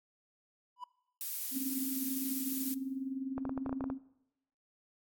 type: tone with exponential growth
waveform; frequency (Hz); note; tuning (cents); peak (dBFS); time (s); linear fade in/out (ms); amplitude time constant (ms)
triangle; 987.8; B5; 0; -35; 0.76-0.84; 5; 17
type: noise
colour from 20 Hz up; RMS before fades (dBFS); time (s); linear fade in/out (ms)
violet; -37; 1.21-2.74; 0
type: tone with tremolo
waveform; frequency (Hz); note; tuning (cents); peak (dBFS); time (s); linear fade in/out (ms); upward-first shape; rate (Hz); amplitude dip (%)
sine; 266.1; C4; +29; -32; 1.51-3.99; 50; triangle; 20; 75
type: clicks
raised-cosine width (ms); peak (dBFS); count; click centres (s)
1; -25; 10; 3.38 / 3.453 / 3.494 / 3.577 / 3.662 / 3.694 / 3.728 / 3.808 / 3.841 / 3.901
effects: noise-tail reverb RT60 0.9 s tail -21 dB re dry + AAC 64 kbps